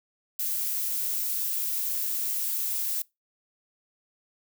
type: noise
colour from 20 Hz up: violet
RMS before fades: -29 dBFS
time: 0.39-3.02 s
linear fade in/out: 5 ms
effects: noise-tail reverb RT60 0.2 s tail -23 dB re dry